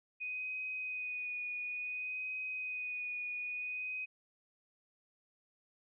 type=tone with vibrato; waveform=sine; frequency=2489 Hz; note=D#7; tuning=in tune; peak=-37 dBFS; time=0.2-4.06 s; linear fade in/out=20 ms; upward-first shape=sine; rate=0.57 Hz; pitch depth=20 cents each way; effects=none